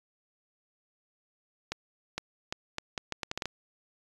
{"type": "accelerating click train", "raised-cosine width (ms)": 0.2, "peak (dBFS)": -15, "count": 11, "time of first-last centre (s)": [1.72, 3.456], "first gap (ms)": 460, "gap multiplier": 0.75, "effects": ["resampled to 24000 Hz"]}